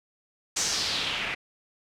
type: noise with low-pass filter sweep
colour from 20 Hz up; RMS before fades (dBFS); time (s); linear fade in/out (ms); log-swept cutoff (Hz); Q
white; -29; 0.56-1.35; 10; 7000 to 2200; 2.7
effects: none